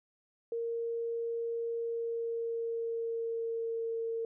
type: tone with pitch glide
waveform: sine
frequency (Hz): 463.7 to 456.3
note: A#4 to A#4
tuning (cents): -9 to -37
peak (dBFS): -32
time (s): 0.52-4.25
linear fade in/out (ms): 2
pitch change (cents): -28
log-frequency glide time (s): 1.78-3.96
effects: none